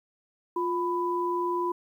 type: tone pair together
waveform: sine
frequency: 351.8 / 995 Hz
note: F4 / B5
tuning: +13 / +13 cents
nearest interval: octave + tritone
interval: 1800 cents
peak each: -28 dBFS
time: 0.56-1.72 s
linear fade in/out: 5 ms
effects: 10-bit